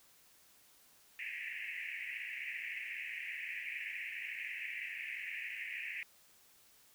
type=band-pass noise; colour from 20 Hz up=pink; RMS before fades=-43 dBFS; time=1.19-6.03 s; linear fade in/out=0 ms; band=1800 to 2700 Hz; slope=96 dB/octave; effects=white hiss -65 dBFS RMS until 6.94 s